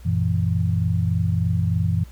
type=tone cluster; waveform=sine; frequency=93.7 / 117 / 164.9 Hz; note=F#2 / A#2 / E3; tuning=+22 / +7 / +1 cents; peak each=-21 / -24 / -23 dBFS; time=0.05-2.04 s; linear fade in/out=10 ms; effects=added 60 Hz sine -39 dBFS peak until 2.11 s + pink hiss -53 dBFS RMS until 2.11 s